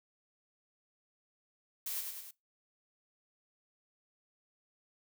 blue noise with echo, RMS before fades -38 dBFS, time 1.86-2.01 s, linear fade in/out 5 ms, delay 100 ms, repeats 3, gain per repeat -4 dB, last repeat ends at 2.31 s, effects noise-tail reverb RT60 0.2 s tail -21 dB re dry

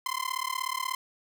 sawtooth tone with amplitude modulation, 1036 Hz, C6, 17 cents flat, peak -22 dBFS, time 0.06-0.95 s, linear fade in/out 2 ms, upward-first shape sine, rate 36.5 Hz, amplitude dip 100%, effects 9-bit

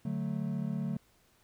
triangle chord, D major, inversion none, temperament equal, 146.83 / 185 / 220 Hz, D3 / F#3 / A3, 0 / 0 / 0 cents, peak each -34 dBFS, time 0.05-0.97 s, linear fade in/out 5 ms, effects pink hiss -67 dBFS RMS until 1.43 s

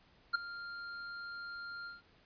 square tone with ADSR envelope, 1396.9 Hz, F6, in tune, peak -26 dBFS, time 0.33-2.02 s, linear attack 19 ms, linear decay 11 ms, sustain -17 dB, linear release 160 ms, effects pink hiss -66 dBFS RMS until 2.25 s + resampled to 11025 Hz

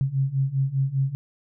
sine beating tone pair, 132.8 / 137.8 Hz, C3 / C#3, +26 / -10 cents, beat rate 5 Hz, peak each -25 / -23 dBFS, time 0.01-1.15 s, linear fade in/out 0 ms, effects none

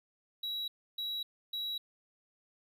triangle tone bursts, 3884 Hz, B7, 30 cents flat, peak -33 dBFS, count 3, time 0.43-1.78 s, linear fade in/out 5 ms, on 250 ms, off 300 ms, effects none

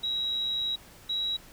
sine tone pair in turn, 3856 / 3872 Hz, B7 / B7, -42 / -35 cents, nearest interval unison, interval 7 cents, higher second, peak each -27 dBFS, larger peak neither, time 0.03-0.76 / 1.09-1.37 s, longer first, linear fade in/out 10 ms, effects pink hiss -52 dBFS RMS until 1.52 s

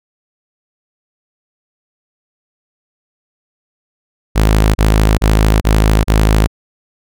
sawtooth tone bursts, 53.2 Hz, G#1, 42 cents sharp, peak -4 dBFS, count 5, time 4.35-6.474 s, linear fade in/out 20 ms, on 400 ms, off 31 ms, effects none

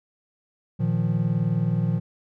triangle chord, Bb suspended fourth, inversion none, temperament equal, 116.54 / 155.56 / 174.61 Hz, Bb2 / Eb3 / F3, 0 / 0 / 0 cents, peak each -23 dBFS, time 0.79-2 s, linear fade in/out 20 ms, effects none

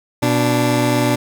20% pulse tone pair together, 122.85 / 293.7 Hz, B2 / D4, -9 / 0 cents, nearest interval octave + minor third, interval 1509 cents, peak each -12 dBFS, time 0.22-1.16 s, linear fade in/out 10 ms, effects none

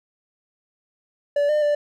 triangle tone with pitch steps, 577 / 602 / 588 Hz, D5 / D5 / D5, -31 / +43 / +2 cents, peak -15 dBFS, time 1.36-1.75 s, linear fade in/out 5 ms, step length 130 ms, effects none

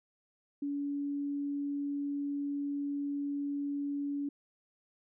sine tone, 284.7 Hz, C#4, 46 cents sharp, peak -32 dBFS, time 0.62-4.29 s, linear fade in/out 5 ms, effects none

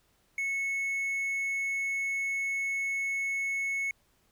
triangle tone, 2200 Hz, C#7, 14 cents flat, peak -27 dBFS, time 0.38-3.91 s, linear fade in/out 2 ms, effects pink hiss -69 dBFS RMS until 4.31 s

